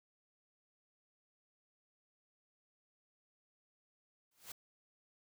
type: noise with exponential growth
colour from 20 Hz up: white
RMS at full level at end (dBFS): -44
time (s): 4.31-4.52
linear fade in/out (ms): 5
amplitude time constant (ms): 44
effects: none